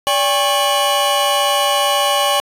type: tone cluster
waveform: 45% pulse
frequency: 576 / 805 / 1094 / 2955 Hz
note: D5 / G5 / C#6 / F#7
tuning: -34 / +46 / -23 / -3 cents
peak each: -19 dBFS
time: 0.07-2.4 s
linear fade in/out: 0 ms
effects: resampled to 32000 Hz